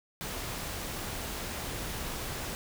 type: noise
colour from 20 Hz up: pink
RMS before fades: -37 dBFS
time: 0.21-2.55 s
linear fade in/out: 0 ms
effects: none